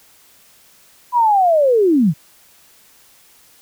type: linear sweep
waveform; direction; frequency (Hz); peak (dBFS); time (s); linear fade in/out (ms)
sine; down; 1000 to 134.7; -10; 1.12-2.14; 50
effects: white hiss -50 dBFS RMS until 3.61 s